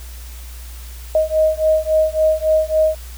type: beating tone pair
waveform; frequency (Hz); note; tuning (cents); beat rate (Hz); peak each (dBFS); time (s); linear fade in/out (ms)
sine; 625 / 628.6; D#5 / D#5; +8 / +18; 3.6; -16; 1.15-2.95; 2
effects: added 60 Hz sine -31 dBFS peak until 3.17 s + white hiss -41 dBFS RMS until 3.17 s